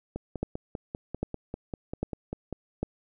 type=two click trains; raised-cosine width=2 ms; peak=-15 / -20 dBFS; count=4 / 13; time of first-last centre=0.43-2.83 / 0.16-2.527 s; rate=1.25 / 5.07 Hz; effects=none